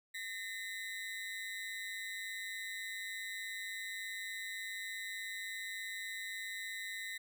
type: ring-modulated tone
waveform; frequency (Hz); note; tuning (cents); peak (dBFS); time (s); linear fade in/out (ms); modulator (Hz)
35% pulse; 1932; B6; -39; -36; 0.14-7.18; 10; 98.3
effects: none